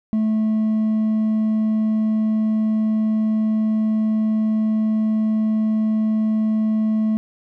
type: tone with hard clipping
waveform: sine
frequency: 217.6 Hz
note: A3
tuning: 19 cents flat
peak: -17 dBFS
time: 0.13-7.17 s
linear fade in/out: 0 ms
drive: 2 dB
effects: none